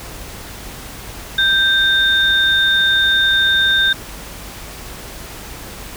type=tone pair together; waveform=sine; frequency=1568 / 3640 Hz; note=G6 / A#7; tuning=0 / -42 cents; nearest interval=octave + minor third; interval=1458 cents; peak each=-14 dBFS; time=1.38-3.93 s; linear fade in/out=5 ms; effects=added 50 Hz sine -38 dBFS peak until 5.96 s + pink hiss -33 dBFS RMS until 5.96 s